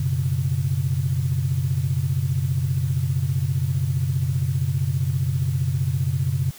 sine chord, F# suspended fourth, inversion none, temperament equal, 92.5 / 123.47 / 138.59 Hz, F#2 / B2 / C#3, 0 / 0 / 0 cents, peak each -25 / -24 / -22 dBFS, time 0-6.51 s, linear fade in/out 5 ms, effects tanh soft clip ceiling -11 dBFS + white hiss -44 dBFS RMS until 6.58 s

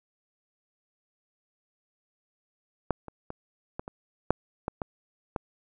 clicks, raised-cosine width 1 ms, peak -10 / -26 / -22 / -19 / -24 / -6 / -15 / -17 / -15 dBFS, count 9, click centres 2.907 / 3.083 / 3.304 / 3.795 / 3.879 / 4.306 / 4.681 / 4.818 / 5.362 s, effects none

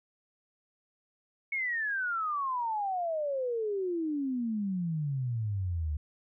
sine exponential sweep, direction down, 2219 to 72.4 Hz, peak -29 dBFS, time 1.52-5.97 s, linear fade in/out 5 ms, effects none

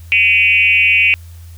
sine tone with frequency modulation, 2492 Hz, D#7, 2 cents sharp, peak -8 dBFS, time 0.12-1.14 s, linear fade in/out 0 ms, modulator 218 Hz, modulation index 1.3, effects added 84 Hz sine -32 dBFS peak until 1.57 s + white hiss -48 dBFS RMS until 1.57 s

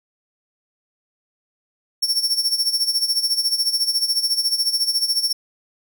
40% pulse tone with tremolo, 5460 Hz, F8, 40 cents flat, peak -14 dBFS, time 2.02-5.33 s, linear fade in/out 10 ms, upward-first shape sine, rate 14 Hz, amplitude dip 75%, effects none

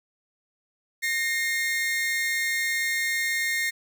40% pulse tone pair together, 1843.1 / 2125 Hz, A#6 / C7, -20 / +26 cents, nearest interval major second, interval 246 cents, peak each -26 dBFS, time 1.02-3.71 s, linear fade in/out 20 ms, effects none

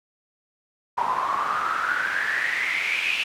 pink noise with band-pass filter sweep, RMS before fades -25 dBFS, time 0.97-3.24 s, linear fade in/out 10 ms, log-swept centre 930 to 2700 Hz, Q 9.1, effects none

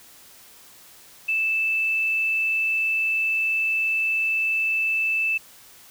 sine tone, 2637 Hz, E7, in tune, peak -20 dBFS, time 1.28-5.38 s, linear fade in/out 10 ms, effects white hiss -49 dBFS RMS until 5.9 s

